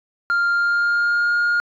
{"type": "tone with pitch glide", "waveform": "sine", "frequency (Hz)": [1396.9, 1421.3], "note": ["F6", "F6"], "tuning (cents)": [0, 30], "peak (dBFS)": -13, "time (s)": [0.3, 1.6], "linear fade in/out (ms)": 0, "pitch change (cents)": 30, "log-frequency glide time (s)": [0.5, 1.34], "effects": ["tanh soft clip ceiling -15 dBFS"]}